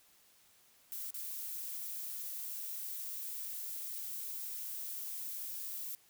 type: noise with dropouts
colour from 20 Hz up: violet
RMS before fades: -42 dBFS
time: 0.92-5.95 s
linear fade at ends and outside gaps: 0 ms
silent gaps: 1.106-1.143 s
effects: white hiss -66 dBFS RMS until 6.09 s